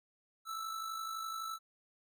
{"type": "tone with amplitude modulation", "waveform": "square", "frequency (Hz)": 1318.5, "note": "E6", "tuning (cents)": 0, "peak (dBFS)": -37, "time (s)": [0.45, 1.59], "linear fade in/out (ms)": 50, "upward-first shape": "sine", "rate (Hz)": 51.8, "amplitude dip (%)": 50, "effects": []}